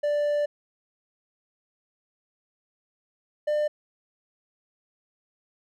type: tone pair in turn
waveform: triangle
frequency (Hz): 587.3 / 598.6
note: D5 / D5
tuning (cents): 0 / +33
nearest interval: unison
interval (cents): 33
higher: second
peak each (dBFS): -20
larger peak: neither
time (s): 0.03-0.46 / 3.47-3.68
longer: first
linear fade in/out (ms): 10
effects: none